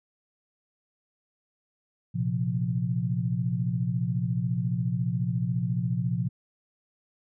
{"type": "chord", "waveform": "sine", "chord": "Bb suspended second", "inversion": "none", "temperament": "equal", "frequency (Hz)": [116.54, 130.81, 174.61], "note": ["Bb2", "C3", "F3"], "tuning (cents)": [0, 0, 0], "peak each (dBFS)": -29, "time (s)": [2.14, 6.29], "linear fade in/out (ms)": 20, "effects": []}